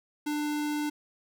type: tone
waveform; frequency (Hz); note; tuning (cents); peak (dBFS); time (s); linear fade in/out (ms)
square; 297.5; D4; +22; -29; 0.26-0.9; 10
effects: none